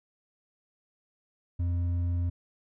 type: tone with hard clipping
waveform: sine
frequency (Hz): 87.31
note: F2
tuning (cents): 0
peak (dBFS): -27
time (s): 1.59-2.3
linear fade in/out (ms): 10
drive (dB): 4
effects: none